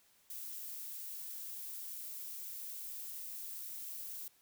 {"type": "noise", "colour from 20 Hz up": "violet", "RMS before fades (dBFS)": -45, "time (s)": [0.3, 4.28], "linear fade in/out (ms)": 2, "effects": ["white hiss -69 dBFS RMS until 4.41 s"]}